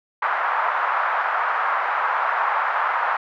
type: band-pass noise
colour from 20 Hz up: white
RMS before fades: -22 dBFS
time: 0.22-3.17 s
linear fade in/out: 5 ms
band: 800 to 1400 Hz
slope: 24 dB/octave
effects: none